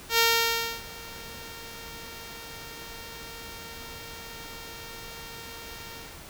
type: tone with ADSR envelope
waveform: 5% pulse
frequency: 460.3 Hz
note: A#4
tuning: 22 cents flat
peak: -7 dBFS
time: 0.09-6.25 s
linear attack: 94 ms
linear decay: 620 ms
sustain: -23 dB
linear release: 300 ms
effects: pink hiss -45 dBFS RMS until 6.29 s